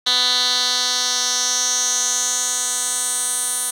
10% pulse tone with band-pass filter sweep, 248.9 Hz, B3, 14 cents sharp, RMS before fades -20 dBFS, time 0.06-3.71 s, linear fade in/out 10 ms, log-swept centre 4000 to 9600 Hz, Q 3.9, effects none

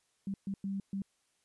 sine tone bursts at uneven times, 196 Hz, G3, in tune, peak -33 dBFS, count 4, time 0.27-0.34 / 0.47-0.54 / 0.64-0.8 / 0.93-1.02 s, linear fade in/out 2 ms, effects white hiss -75 dBFS RMS until 1.44 s + resampled to 24000 Hz

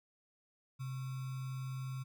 sine tone with sample-and-hold, 130.81 Hz, C3, in tune, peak -38 dBFS, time 0.79-2.04 s, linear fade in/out 20 ms, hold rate 1225 Hz, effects none

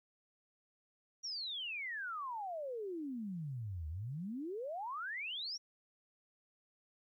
sine exponential two-way sweep, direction down then up, 5800 to 74.2 to 5800 Hz, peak -39 dBFS, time 1.23-5.58 s, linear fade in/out 20 ms, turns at 3.88 s, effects 13-bit

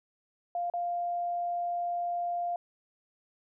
sine tone with dropouts, 698.5 Hz, F5, in tune, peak -29 dBFS, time 0.55-2.56 s, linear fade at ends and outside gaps 2 ms, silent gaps 0.7-0.737 s, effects none

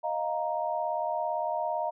sine chord, Eb suspended second, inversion none, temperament just, 622.3 / 700 / 933.4 Hz, Eb5 / F5 / Bb5, 0 / +4 / +2 cents, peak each -32 dBFS, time 0.03-1.91 s, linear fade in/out 20 ms, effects none

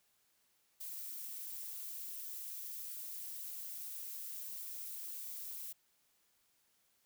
violet noise with amplitude modulation, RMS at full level -43 dBFS, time 0.8-5.73 s, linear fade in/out 10 ms, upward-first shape sine, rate 282 Hz, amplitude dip 50%, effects white hiss -75 dBFS RMS until 7.05 s

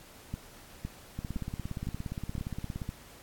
two click trains, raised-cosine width 5 ms, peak -22 / -23 dBFS, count 6 / 29, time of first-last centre 0.34-2.891 / 1.19-2.818 s, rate 1.96 / 17.2 Hz, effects pink hiss -53 dBFS RMS until 3.22 s + AAC 64 kbps

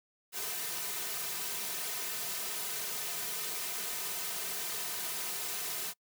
white noise with comb filter, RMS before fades -37 dBFS, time 0.32-5.94 s, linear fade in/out 50 ms, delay 3.6 ms, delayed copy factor -0.8, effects noise-tail reverb RT60 0.1 s tail -25 dB re dry + high-pass 200 Hz 12 dB/octave

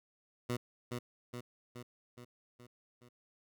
15% pulse tone with echo, 122 Hz, B2, 21 cents flat, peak -27 dBFS, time 0.49-0.57 s, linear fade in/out 10 ms, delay 420 ms, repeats 6, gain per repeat -4 dB, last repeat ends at 3.09 s, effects none

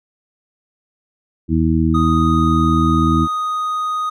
harmonic tone, 80.4 Hz, E2, 43 cents flat, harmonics 1 / 2 / 3 / 4, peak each -18 / -18 / -18 / -18 dBFS, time 1.48-3.28 s, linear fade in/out 50 ms
triangle tone, 1245 Hz, D#6, 1 cent sharp, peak -16 dBFS, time 1.94-4.1 s, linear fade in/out 10 ms
effects none

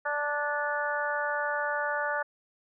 harmonic tone with a mistuned harmonic, 293.1 Hz, D4, 3 cents flat, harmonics 2 / 3 / 4 / 5 / 6, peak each -33 / -34 / -36 / -32 / -35 dBFS, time 0.05-2.23 s, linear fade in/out 10 ms, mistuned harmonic 6, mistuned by -16 cents, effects none

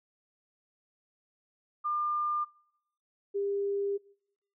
sine tone pair in turn, 1200 / 400.5 Hz, D6 / G4, +37 / +37 cents, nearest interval octave + perfect fifth, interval 1900 cents, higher first, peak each -28 dBFS, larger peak neither, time 1.84-2.45 / 3.34-3.98 s, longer second, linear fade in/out 20 ms, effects noise-tail reverb RT60 0.8 s tail -25 dB re dry

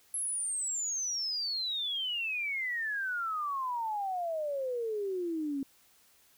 sine exponential sweep, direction down, 11175 to 268.3 Hz, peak -31 dBFS, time 0.14-5.63 s, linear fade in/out 2 ms, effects white hiss -64 dBFS RMS until 6.37 s

